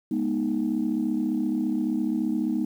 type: chord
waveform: sine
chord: G# minor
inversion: none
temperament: equal with one note detuned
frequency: 207.7 / 242.4 / 311.1 Hz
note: G#3 / B3 / D#4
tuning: 0 / -32 / 0 cents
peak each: -28 / -26 / -26 dBFS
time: 0.11-2.65 s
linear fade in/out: 5 ms
effects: tanh soft clip ceiling -16 dBFS + 9-bit